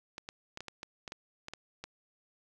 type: clicks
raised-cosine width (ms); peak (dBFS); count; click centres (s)
0.2; -24; 11; 0.181 / 0.289 / 0.574 / 0.606 / 0.683 / 0.831 / 1.078 / 1.121 / 1.484 / 1.536 / 1.84
effects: none